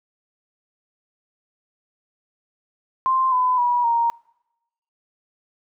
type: tone with pitch steps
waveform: sine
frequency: 1046.5 / 1007.4 / 969.7 / 933.4 Hz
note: C6 / B5 / B5 / A#5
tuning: 0 / +34 / -32 / +2 cents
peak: -16 dBFS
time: 3.06-4.1 s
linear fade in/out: 0 ms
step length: 260 ms
effects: noise-tail reverb RT60 0.9 s tail -26 dB re dry